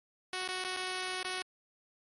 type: tone with dropouts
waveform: 5% pulse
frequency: 370 Hz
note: F#4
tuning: in tune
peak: -23 dBFS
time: 0.33-1.42 s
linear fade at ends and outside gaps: 1 ms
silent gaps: 0.477-0.487 / 0.64-0.648 / 0.765-0.77 / 1.229-1.248 s
effects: MP3 48 kbps